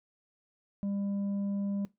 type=tone with tanh clipping; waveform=triangle; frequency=199.8 Hz; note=G3; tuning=33 cents sharp; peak=-31 dBFS; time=0.83-1.85 s; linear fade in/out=0 ms; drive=9 dB; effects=noise-tail reverb RT60 0.2 s tail -20 dB re dry